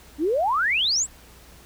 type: exponential sweep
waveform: sine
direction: up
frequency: 277.2 to 8210 Hz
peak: -19 dBFS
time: 0.18-1.07 s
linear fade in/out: 50 ms
effects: added 60 Hz sine -50 dBFS peak until 1.65 s + pink hiss -50 dBFS RMS until 1.65 s